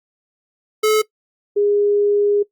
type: tone pair in turn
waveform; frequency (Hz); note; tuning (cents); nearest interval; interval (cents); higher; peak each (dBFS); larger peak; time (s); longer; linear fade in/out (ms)
square / sine; 431.2 / 410; A4 / G#4; -35 / -22; minor second; 87; first; -13; neither; 0.83-1.02 / 1.56-2.43; second; 10
effects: noise-tail reverb RT60 0.1 s tail -19 dB re dry + Opus 48 kbps